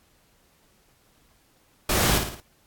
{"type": "noise with echo", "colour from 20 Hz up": "pink", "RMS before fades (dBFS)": -22, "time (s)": [1.89, 2.18], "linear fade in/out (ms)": 5, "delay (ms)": 56, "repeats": 4, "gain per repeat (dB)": -6, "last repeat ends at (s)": 2.404, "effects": ["pink hiss -62 dBFS RMS until 2.66 s", "AAC 64 kbps"]}